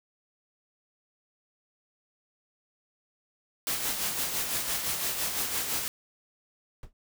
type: noise with tremolo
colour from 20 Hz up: white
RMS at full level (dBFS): -29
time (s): 3.67-5.88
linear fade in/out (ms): 0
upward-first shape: sine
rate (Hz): 5.9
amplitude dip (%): 45
type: noise with exponential decay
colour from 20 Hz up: brown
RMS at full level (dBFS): -34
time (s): 6.83-6.93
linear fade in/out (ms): 1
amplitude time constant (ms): 21
effects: none